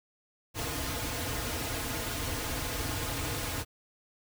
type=noise with comb filter; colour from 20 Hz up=pink; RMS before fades=-34 dBFS; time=0.54-3.65 s; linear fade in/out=50 ms; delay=5.2 ms; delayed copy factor=-0.8; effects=none